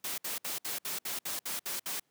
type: noise bursts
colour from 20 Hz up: white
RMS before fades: -36 dBFS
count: 10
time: 0.04-1.998 s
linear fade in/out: 5 ms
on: 140 ms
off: 62 ms
effects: pink hiss -75 dBFS RMS until 2.1 s + high-pass 150 Hz 12 dB/octave

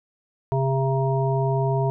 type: harmonic tone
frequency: 134.3 Hz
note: C3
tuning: 46 cents sharp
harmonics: 1 / 3 / 5 / 7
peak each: -21 / -26 / -28 / -29 dBFS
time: 0.52-1.9 s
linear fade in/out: 0 ms
effects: none

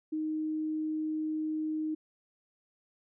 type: tone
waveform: sine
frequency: 311.1 Hz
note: D#4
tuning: in tune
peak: -30 dBFS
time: 0.12-1.95 s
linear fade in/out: 10 ms
effects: none

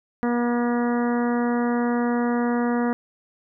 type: harmonic tone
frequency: 239.9 Hz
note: A#3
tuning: 50 cents sharp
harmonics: 1 / 2 / 3 / 4 / 5 / 6 / 7 / 8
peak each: -21 / -27 / -31 / -33 / -35 / -37 / -38 / -39 dBFS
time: 0.23-2.93 s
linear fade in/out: 0 ms
effects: none

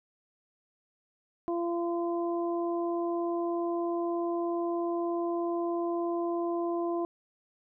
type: harmonic tone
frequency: 342.1 Hz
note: F4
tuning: 36 cents flat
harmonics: 1 / 2 / 3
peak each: -29 / -35 / -39 dBFS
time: 1.48-7.05 s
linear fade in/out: 0 ms
effects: none

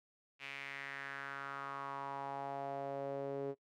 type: tone with band-pass filter sweep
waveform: sawtooth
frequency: 138.59 Hz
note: C#3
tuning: in tune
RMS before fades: -43 dBFS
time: 0.39-3.55 s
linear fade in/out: 50 ms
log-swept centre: 2500 to 430 Hz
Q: 3.7
effects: noise-tail reverb RT60 0.1 s tail -23 dB re dry

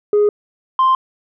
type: tone pair in turn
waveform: sine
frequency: 415.3 / 1046.5 Hz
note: G#4 / C6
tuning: 0 / 0 cents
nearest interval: octave + major third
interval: 1600 cents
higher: second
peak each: -8 dBFS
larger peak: neither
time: 0.13-0.29 / 0.79-0.95 s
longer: neither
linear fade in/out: 2 ms
effects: tanh soft clip ceiling -8 dBFS

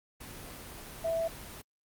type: tone in noise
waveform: sine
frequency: 659 Hz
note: E5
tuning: 1 cent flat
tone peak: -28 dBFS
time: 1.04-1.28 s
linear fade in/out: 10 ms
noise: pink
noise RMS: -45 dBFS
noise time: 0.2-1.62 s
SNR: +14 dB
effects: Opus 24 kbps

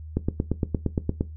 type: click train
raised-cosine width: 3 ms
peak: -10 dBFS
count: 10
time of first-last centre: 0.17-1.209 s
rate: 8.66 Hz
effects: noise-tail reverb RT60 0.2 s tail -17 dB re dry + added 78 Hz sine -36 dBFS peak until 1.36 s

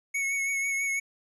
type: tone with vibrato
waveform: square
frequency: 2208 Hz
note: C#7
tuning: 7 cents flat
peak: -27 dBFS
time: 0.14-1 s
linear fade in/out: 10 ms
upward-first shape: triangle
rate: 6.1 Hz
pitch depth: 29 cents each way
effects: resampled to 24000 Hz

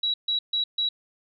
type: tone bursts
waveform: sine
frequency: 3891 Hz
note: B7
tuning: 27 cents flat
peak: -22 dBFS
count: 4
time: 0.03-0.89 s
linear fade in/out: 5 ms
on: 110 ms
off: 140 ms
effects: none

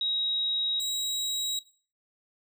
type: tone pair in turn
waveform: sine / 30% pulse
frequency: 3810 / 3837 Hz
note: A#7 / A#7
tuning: +37 / +49 cents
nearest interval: unison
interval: 12 cents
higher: second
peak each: -26 dBFS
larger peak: neither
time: 0.01-0.8 / 0.8-1.59 s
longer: neither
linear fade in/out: 2 ms
effects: noise-tail reverb RT60 0.4 s tail -18 dB re dry

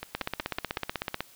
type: two click trains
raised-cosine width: 0.3 ms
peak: -13 / -18 dBFS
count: 18 / 5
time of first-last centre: 0.15-1.206 / 0.03-0.773 s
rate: 16.1 / 5.38 Hz
effects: white hiss -55 dBFS RMS until 1.35 s

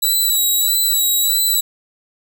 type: tone with vibrato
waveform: 5% pulse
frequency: 3918 Hz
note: B7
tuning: 15 cents flat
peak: -7 dBFS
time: 0.02-1.61 s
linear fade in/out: 10 ms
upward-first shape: sine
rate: 1.6 Hz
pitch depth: 36 cents each way
effects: none

